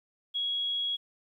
sine tone, 3322 Hz, G#7, in tune, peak -28 dBFS, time 0.34-0.97 s, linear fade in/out 20 ms, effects 11-bit

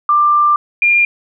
sine tone pair in turn, 1186 / 2404 Hz, D6 / D7, +17 / +40 cents, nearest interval octave, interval 1223 cents, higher second, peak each -8 dBFS, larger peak neither, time 0.09-0.56 / 0.82-1.05 s, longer first, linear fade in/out 2 ms, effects none

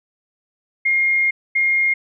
sine tone bursts at uneven times, 2132 Hz, C7, 32 cents sharp, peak -14 dBFS, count 2, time 0.85-1.31 / 1.55-1.94 s, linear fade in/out 10 ms, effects none

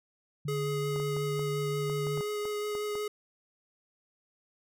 sine tone with pitch glide, 147 to 148.28 Hz, D3 to D3, +2 to +17 cents, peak -32 dBFS, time 0.45-2.21 s, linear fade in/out 5 ms, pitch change +15 cents, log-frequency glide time 1.07-1.24 s
square tone with vibrato, 418.2 Hz, G#4, 12 cents sharp, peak -32 dBFS, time 0.48-3.08 s, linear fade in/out 5 ms, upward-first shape sine, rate 5.6 Hz, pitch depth 11 cents each way
clicks, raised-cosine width 1 ms, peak -29 dBFS, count 11, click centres 0.961 / 1 / 1.166 / 1.394 / 1.898 / 2.069 / 2.175 / 2.209 / 2.454 / 2.752 / 2.954 s
effects none

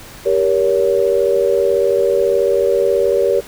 sine chord, G diminished, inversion none, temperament just, 392 / 470.4 / 564.5 Hz, G4 / Bb4 / Db5, 0 / +16 / +31 cents, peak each -16 dBFS, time 0.25-3.41 s, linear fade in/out 20 ms, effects pink hiss -37 dBFS RMS until 3.47 s

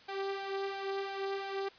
sawtooth tone with flanger, 392 Hz, G4, in tune, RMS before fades -37 dBFS, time 0.08-1.69 s, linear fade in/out 10 ms, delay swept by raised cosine 1.3 to 2.8 ms, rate 2.9 Hz, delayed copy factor +0.55, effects white hiss -57 dBFS RMS until 1.78 s + resampled to 11025 Hz

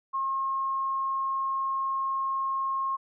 sine tone, 1076 Hz, C6, 48 cents sharp, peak -26 dBFS, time 0.13-2.97 s, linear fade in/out 20 ms, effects none

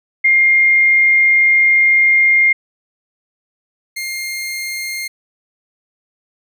sine / sawtooth tone pair in turn, 2119 / 2119 Hz, C7 / C7, +21 / +21 cents, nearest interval unison, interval 0 cents, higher neither, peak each -8 / -18 dBFS, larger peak first, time 0.24-2.53 / 3.96-5.08 s, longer first, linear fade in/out 10 ms, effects none

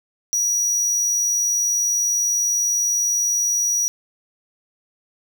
square tone, 5800 Hz, F#8, 35 cents flat, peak -18 dBFS, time 0.33-3.88 s, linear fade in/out 0 ms, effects none

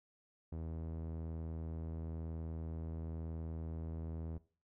sawtooth tone with low-pass filter, 81 Hz, E2, 30 cents flat, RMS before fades -43 dBFS, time 0.52-4.38 s, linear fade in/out 5 ms, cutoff 570 Hz, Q 0.59, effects noise-tail reverb RT60 0.4 s tail -19 dB re dry

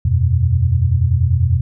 sine chord, E suspended second, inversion none, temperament equal, 82.41 / 92.5 / 123.47 Hz, E2 / F#2 / B2, 0 / 0 / 0 cents, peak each -16 dBFS, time 0.05-1.61 s, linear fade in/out 5 ms, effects none

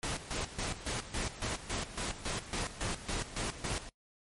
pink noise with tremolo, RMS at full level -35 dBFS, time 0.03-3.89 s, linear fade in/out 0 ms, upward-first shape square, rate 3.6 Hz, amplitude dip 75%, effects noise-tail reverb RT60 0.1 s tail -21 dB re dry + MP3 48 kbps

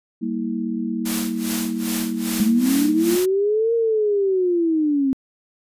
sine chord, E diminished, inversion first, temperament equal with one note detuned, 196 / 233.1 / 322.3 Hz, G3 / Bb3 / E4, 0 / 0 / -39 cents, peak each -28 / -24 / -28 dBFS, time 0.21-3.17 s, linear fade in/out 20 ms
white noise with tremolo, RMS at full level -26 dBFS, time 1.05-3.26 s, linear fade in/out 10 ms, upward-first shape sine, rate 2.5 Hz, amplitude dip 90%
sine linear two-way sweep, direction up then down, 207.7 to 466.2 to 261.9 Hz, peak -16 dBFS, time 2.4-5.13 s, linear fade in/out 0 ms, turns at 3.74 s
effects resampled to 32000 Hz

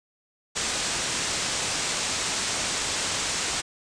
white low-pass noise, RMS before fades -28 dBFS, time 0.55-3.62 s, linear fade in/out 20 ms, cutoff 8600 Hz, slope 48 dB/octave, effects resampled to 22050 Hz

